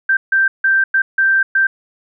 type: tone bursts at uneven times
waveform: sine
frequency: 1568 Hz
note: G6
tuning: in tune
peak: -10 dBFS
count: 6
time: 0.09-0.17 / 0.32-0.48 / 0.64-0.84 / 0.94-1.02 / 1.18-1.43 / 1.55-1.67 s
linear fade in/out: 5 ms
effects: none